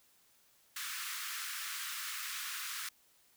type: high-pass noise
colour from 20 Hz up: pink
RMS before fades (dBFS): -41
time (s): 0.76-2.89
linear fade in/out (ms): 5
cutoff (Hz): 1200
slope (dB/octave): 48
effects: white hiss -68 dBFS RMS until 3.36 s